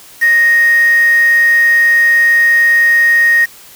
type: tone with quantisation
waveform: sine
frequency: 1864.7 Hz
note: A#6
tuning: in tune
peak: -6 dBFS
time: 0.21-3.46 s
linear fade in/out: 20 ms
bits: 4
effects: white hiss -38 dBFS RMS until 3.75 s